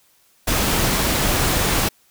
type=noise; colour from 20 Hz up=pink; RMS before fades=-19 dBFS; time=0.47-1.89 s; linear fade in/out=10 ms; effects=white hiss -58 dBFS RMS until 2.1 s